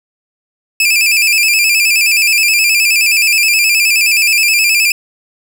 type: tone with vibrato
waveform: sawtooth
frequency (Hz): 2489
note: D#7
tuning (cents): 0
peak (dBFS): -5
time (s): 0.8-4.92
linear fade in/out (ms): 2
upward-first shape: square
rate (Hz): 9.5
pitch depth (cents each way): 73
effects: none